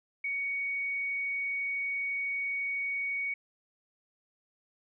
sine tone, 2237 Hz, C#7, 15 cents sharp, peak -30 dBFS, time 0.24-3.34 s, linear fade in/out 5 ms, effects none

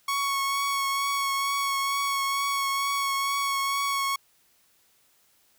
sawtooth tone with vibrato, 1108.7 Hz, C#6, in tune, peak -21 dBFS, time 0.08-4.16 s, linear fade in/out 5 ms, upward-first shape triangle, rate 2.2 Hz, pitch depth 19 cents each way, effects white hiss -64 dBFS RMS until 5.58 s

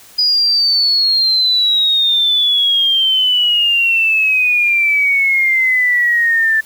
sine exponential sweep, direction down, 4948 to 1760 Hz, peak -10 dBFS, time 0.18-6.61 s, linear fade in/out 10 ms, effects white hiss -42 dBFS RMS until 6.65 s

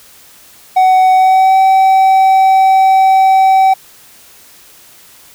triangle tone with pitch glide, 749 to 766.1 Hz, F#5 to G5, +21 to -40 cents, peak -3 dBFS, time 0.76-3.74 s, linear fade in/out 10 ms, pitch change +39 cents, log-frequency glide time 1.12-1.58 s, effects white hiss -41 dBFS RMS until 5.34 s

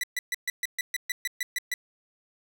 sawtooth tone bursts, 1974 Hz, B6, 1 cent flat, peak -23 dBFS, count 12, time 0.01-1.74 s, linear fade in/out 2 ms, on 25 ms, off 130 ms, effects none

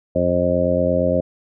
harmonic tone, 88.6 Hz, F2, 25 cents sharp, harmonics 1 / 2 / 3 / 4 / 5 / 6 / 7, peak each -26 / -24 / -24 / -28 / -30 / -19 / -21 dBFS, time 0.15-1.21 s, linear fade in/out 10 ms, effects none

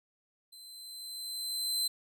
sawtooth tone with level ramp, 4073 Hz, C8, 47 cents flat, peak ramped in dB -47 to -25 dBFS, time 0.52-1.88 s, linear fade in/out 10 ms, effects none

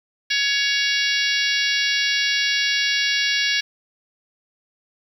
harmonic tone, 560 Hz, C#5, 18 cents sharp, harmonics 3 / 4 / 5 / 6 / 7 / 8 / 9 / 10, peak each -24 / -25 / -26 / -27 / -27 / -28 / -29 / -29 dBFS, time 0.3-3.61 s, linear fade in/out 10 ms, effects 8-bit

